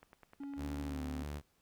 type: click train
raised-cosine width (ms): 0.5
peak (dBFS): -39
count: 6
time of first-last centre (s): 0.03-0.537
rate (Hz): 9.87
type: tone with pitch glide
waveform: triangle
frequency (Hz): 280 to 258.2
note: C#4 to C4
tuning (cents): +18 to -23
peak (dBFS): -39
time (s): 0.4-1.23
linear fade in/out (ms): 5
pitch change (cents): -141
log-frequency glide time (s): 0.84-1.03
type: tone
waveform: sawtooth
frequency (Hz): 73.4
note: D2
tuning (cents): 0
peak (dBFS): -36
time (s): 0.56-1.42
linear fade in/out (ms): 50
effects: pink hiss -74 dBFS RMS until 1.61 s

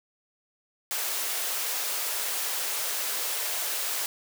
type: high-pass noise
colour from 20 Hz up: white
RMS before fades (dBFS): -30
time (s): 0.91-4.06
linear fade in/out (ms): 0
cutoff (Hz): 410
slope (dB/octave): 24
effects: none

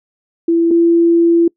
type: tone pair in turn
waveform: sine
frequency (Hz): 334.8 / 337.5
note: E4 / E4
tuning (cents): +27 / +41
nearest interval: unison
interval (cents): 14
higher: second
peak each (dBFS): -9 / -7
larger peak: second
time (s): 0.48-0.71 / 0.71-1.48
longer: second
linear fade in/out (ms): 5
effects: noise-tail reverb RT60 0.1 s tail -25 dB re dry

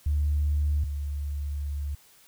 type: tone pair in turn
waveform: sine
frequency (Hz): 73.7 / 72.06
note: D2 / D2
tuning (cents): +7 / -32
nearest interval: unison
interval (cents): 39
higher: first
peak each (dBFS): -21 / -28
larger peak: first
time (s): 0.06-0.84 / 0.84-1.95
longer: second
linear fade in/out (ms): 5
effects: tanh soft clip ceiling -17 dBFS + white hiss -57 dBFS RMS until 2.27 s

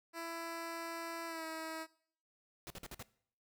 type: tone with pitch glide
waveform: 10% pulse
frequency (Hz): 333 to 320.9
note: E4 to E4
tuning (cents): +18 to -46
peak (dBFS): -33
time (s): 0.13-1.87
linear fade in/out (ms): 50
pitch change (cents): -64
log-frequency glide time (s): 1.27-1.45
type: noise bursts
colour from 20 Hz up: pink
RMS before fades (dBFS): -47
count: 5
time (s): 2.67-3.026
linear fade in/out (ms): 0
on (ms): 32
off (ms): 49
effects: noise-tail reverb RT60 0.6 s tail -20 dB re dry

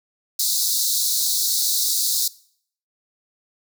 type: high-pass noise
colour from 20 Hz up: pink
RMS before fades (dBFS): -21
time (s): 0.39-2.28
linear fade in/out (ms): 5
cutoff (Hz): 3800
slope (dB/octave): 96
effects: noise-tail reverb RT60 0.6 s tail -21 dB re dry

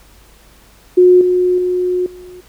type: tone with level steps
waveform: sine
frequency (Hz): 361.9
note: F#4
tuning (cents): -38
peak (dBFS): -4 / -10 / -13 / -32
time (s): 0.97-2.41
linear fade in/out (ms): 10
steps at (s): 1.21 / 1.58 / 2.06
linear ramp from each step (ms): 2
effects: added 50 Hz sine -47 dBFS peak until 2.48 s + pink hiss -47 dBFS RMS until 2.48 s

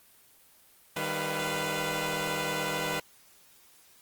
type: tone cluster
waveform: 10% pulse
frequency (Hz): 154.5 / 196.6 / 497.3 / 694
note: D#3 / G3 / B4 / F5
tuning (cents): -12 / +5 / +12 / -11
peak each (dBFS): -27 / -29 / -24 / -29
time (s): 0.96-3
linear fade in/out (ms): 5
effects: white hiss -59 dBFS RMS until 4.01 s + Opus 24 kbps

